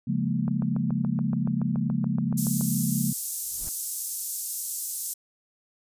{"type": "chord", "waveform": "sine", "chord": "Bb minor seventh", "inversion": "first", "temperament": "equal with one note detuned", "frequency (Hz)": [138.59, 174.61, 208.6, 233.1], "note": ["Db3", "F3", "Ab3", "Bb3"], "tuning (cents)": [0, 0, 8, 0], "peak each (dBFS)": -29, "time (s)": [0.07, 3.13], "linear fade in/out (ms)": 10}
{"type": "click train", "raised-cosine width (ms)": 1, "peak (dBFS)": -24, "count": 16, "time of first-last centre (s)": [0.48, 2.611], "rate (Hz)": 7.04}
{"type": "high-pass noise", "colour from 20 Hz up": "pink", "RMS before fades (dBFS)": -31, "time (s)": [2.37, 5.14], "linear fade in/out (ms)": 10, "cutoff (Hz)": 6900, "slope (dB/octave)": 24}
{"type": "noise with exponential growth", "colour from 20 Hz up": "brown", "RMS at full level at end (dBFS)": -37, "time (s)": [3.38, 3.69], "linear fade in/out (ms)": 1, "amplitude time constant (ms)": 66}
{"effects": ["resampled to 32000 Hz"]}